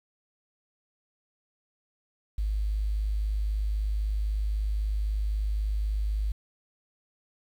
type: tone with quantisation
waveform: sine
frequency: 51.91 Hz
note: G#1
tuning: in tune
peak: -25 dBFS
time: 2.38-6.32 s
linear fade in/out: 5 ms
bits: 9
effects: none